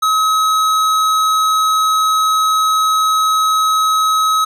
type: tone with hard clipping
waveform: triangle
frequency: 1278 Hz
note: D#6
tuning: 46 cents sharp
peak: -13 dBFS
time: 0.02-4.45 s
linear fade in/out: 10 ms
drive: 18 dB
effects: none